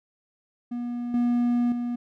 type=tone with level steps; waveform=triangle; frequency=241 Hz; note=B3; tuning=42 cents flat; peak=-26 / -18 / -24 dBFS; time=0.71-1.96 s; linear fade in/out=10 ms; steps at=1.14 / 1.72 s; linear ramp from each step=2 ms; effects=none